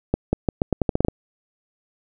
accelerating click train, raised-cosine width 2 ms, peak -5 dBFS, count 11, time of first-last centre 0.14-1.084 s, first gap 190 ms, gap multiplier 0.83, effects none

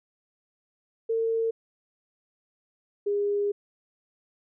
sine tone pair in turn, 453 / 407.8 Hz, A#4 / G#4, -50 / -32 cents, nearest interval major second, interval 182 cents, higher first, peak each -23 dBFS, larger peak neither, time 1.09-1.51 / 3.06-3.52 s, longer second, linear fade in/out 10 ms, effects none

